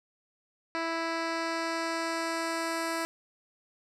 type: tone with low-pass filter sweep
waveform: 10% pulse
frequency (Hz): 329.6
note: E4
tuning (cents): 0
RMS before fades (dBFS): -32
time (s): 0.75-3.05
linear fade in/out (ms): 0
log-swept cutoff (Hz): 4100 to 11000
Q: 0.98
effects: none